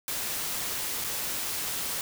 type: noise with dropouts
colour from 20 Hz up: white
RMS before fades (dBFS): -32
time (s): 0.08-2.01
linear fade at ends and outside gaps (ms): 1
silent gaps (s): 1.041-1.044
effects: none